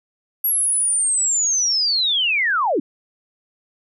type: linear sweep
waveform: sine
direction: down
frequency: 11590 to 237.5 Hz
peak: -16 dBFS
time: 0.44-2.8 s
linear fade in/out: 5 ms
effects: none